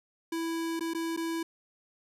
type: tone with dropouts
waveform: square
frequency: 330 Hz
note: E4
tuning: 2 cents sharp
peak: -31 dBFS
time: 0.32-1.43 s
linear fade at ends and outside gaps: 5 ms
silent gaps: 0.795-0.807 / 0.936-0.947 / 1.165-1.173 s
effects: resampled to 32000 Hz + 11-bit